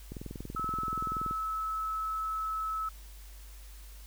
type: click train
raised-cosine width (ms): 3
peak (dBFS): -27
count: 26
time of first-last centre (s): 0.12-1.31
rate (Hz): 21
type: tone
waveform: sine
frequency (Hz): 1300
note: E6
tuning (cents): -24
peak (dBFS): -31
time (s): 0.56-2.89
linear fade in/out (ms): 5
effects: added 50 Hz sine -46 dBFS peak until 4.06 s + white hiss -56 dBFS RMS until 4.06 s